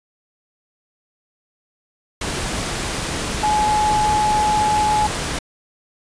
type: tone in noise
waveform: sine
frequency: 848 Hz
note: G#5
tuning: 36 cents sharp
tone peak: -15 dBFS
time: 3.43-5.07 s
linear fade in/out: 5 ms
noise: pink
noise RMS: -24 dBFS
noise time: 2.21-5.39 s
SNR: +6 dB
effects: resampled to 22050 Hz